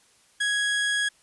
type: tone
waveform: 30% pulse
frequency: 1661.2 Hz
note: G#6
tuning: in tune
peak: -20 dBFS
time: 0.4-1.09 s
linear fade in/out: 10 ms
effects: white hiss -60 dBFS RMS until 1.22 s + resampled to 24000 Hz